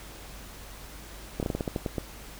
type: slowing click train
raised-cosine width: 2 ms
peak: -15 dBFS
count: 10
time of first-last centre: 1.4-1.982 s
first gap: 28 ms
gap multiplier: 1.2
effects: added 50 Hz sine -46 dBFS peak until 2.39 s + pink hiss -46 dBFS RMS until 2.39 s